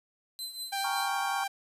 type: tone with tremolo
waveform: sawtooth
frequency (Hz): 4054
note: B7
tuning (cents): +45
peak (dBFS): -31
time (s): 0.39-1.08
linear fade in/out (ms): 0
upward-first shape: triangle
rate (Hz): 5.4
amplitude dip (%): 75
type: tone with vibrato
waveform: sawtooth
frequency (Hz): 786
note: G5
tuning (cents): +4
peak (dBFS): -27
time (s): 0.72-1.48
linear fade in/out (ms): 10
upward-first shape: sine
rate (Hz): 9.9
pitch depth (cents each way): 11
type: chord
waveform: sine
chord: Bb minor seventh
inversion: third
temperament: equal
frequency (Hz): 830.6 / 932.3 / 1108.7 / 1396.9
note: Ab5 / Bb5 / Db6 / F6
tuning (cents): 0 / 0 / 0 / 0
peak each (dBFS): -38 / -37 / -36 / -38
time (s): 0.84-1.44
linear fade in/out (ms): 5
effects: resampled to 32000 Hz + 10-bit